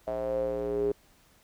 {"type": "tone with band-pass filter sweep", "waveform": "square", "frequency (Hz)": 58.7, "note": "A#1", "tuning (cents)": 13, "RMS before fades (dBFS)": -30, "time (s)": [0.07, 0.92], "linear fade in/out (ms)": 5, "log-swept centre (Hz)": [620, 400], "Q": 8.9, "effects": ["pink hiss -62 dBFS RMS until 1.43 s"]}